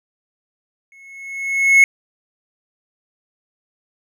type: tone with exponential growth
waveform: triangle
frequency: 2185 Hz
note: C#7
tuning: 26 cents flat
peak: -3 dBFS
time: 0.92-1.84 s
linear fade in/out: 1 ms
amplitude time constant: 200 ms
effects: none